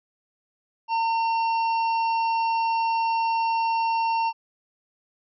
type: harmonic tone with a mistuned harmonic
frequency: 910 Hz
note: A#5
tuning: 42 cents flat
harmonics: 1 / 3 / 5 / 6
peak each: -21 / -33 / -43 / -42 dBFS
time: 0.88-4.33 s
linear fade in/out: 50 ms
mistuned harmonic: 5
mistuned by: -18 cents
effects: none